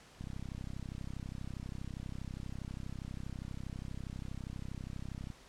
click train, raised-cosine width 5 ms, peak -30 dBFS, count 166, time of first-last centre 0.21-5.303 s, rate 32.4 Hz, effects pink hiss -58 dBFS RMS until 5.48 s + low-pass 8000 Hz 12 dB/octave

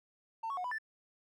triangle tone with pitch steps, 902 / 1110 / 727 / 991 / 1763 Hz, A5 / C#6 / F#5 / B5 / A6, +43 / +2 / -31 / +6 / +3 cents, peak -32 dBFS, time 0.43-0.785 s, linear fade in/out 10 ms, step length 71 ms, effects tanh soft clip ceiling -31 dBFS

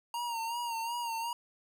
square tone with vibrato, 932.3 Hz, A#5, in tune, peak -34 dBFS, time 0.14-1.33 s, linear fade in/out 2 ms, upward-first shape sine, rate 2.7 Hz, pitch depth 54 cents each way, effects none

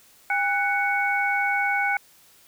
sine tone cluster, 804 / 1489 / 2225 Hz, G5 / F#6 / C#7, +44 / +11 / +6 cents, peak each -25 dBFS, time 0.3-1.97 s, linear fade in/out 2 ms, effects white hiss -55 dBFS RMS until 2.47 s

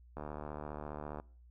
click train, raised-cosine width 1 ms, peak -28 dBFS, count 78, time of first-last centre 0.17-1.199 s, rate 74.8 Hz, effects noise-tail reverb RT60 0.5 s tail -25 dB re dry + added 60 Hz sine -56 dBFS peak until 1.5 s

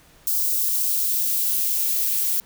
violet noise with high-pass filter sweep, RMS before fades -22 dBFS, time 0.27-2.4 s, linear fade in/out 0 ms, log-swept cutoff 4800 to 1700 Hz, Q 0.91, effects pink hiss -53 dBFS RMS until 2.45 s

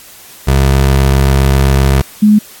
25% pulse / sine tone pair in turn, 67.6 / 210.9 Hz, C#2 / G#3, -43 / +27 cents, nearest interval octave + minor sixth, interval 1970 cents, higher second, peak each -3 dBFS, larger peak neither, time 0.47-2.02 / 2.22-2.39 s, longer first, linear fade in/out 10 ms, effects white hiss -36 dBFS RMS until 2.6 s + AAC 64 kbps

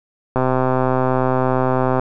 click train, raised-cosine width 1 ms, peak -4 dBFS, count 212, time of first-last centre 0.36-1.996 s, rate 129 Hz, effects none

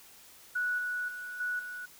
sine tone with level steps, 1472 Hz, F#6, 9 cents flat, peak -28 / -31 / -38 / -30 / -38 dBFS, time 0.55-1.86 s, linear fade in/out 10 ms, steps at 0.78 / 1.08 / 1.4 / 1.59 s, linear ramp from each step 5 ms, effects white hiss -55 dBFS RMS until 1.99 s

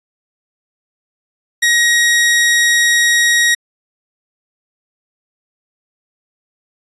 sawtooth tone, 1891 Hz, A#6, 24 cents sharp, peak -6 dBFS, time 1.62-3.55 s, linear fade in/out 10 ms, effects resampled to 24000 Hz

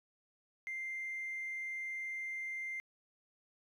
triangle tone, 2093 Hz, C7, in tune, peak -35 dBFS, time 0.67-2.8 s, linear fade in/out 0 ms, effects tanh soft clip ceiling -35 dBFS

